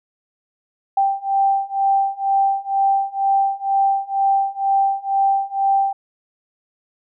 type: beating tone pair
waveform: sine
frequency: 784 / 786.1 Hz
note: G5 / G5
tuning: 0 / +5 cents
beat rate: 2.1 Hz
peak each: -19 / -18 dBFS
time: 0.97-5.93 s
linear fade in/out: 5 ms
effects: none